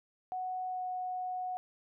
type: tone with pitch glide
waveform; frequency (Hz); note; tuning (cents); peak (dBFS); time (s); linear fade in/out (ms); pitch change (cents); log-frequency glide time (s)
sine; 740 to 734.9; F#5 to F#5; 0 to -12; -34; 0.32-1.57; 0; -12; 0.67-0.83
effects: none